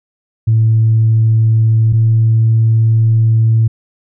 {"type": "tone pair in turn", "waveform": "sine", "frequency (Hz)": [111.6, 112.38], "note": ["A2", "A2"], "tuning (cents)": [25, 37], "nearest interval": "unison", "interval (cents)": 12, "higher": "second", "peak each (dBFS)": -6, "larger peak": "neither", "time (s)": [[0.47, 1.93], [1.93, 3.68]], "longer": "second", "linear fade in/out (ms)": 10, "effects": ["tanh soft clip ceiling -3 dBFS"]}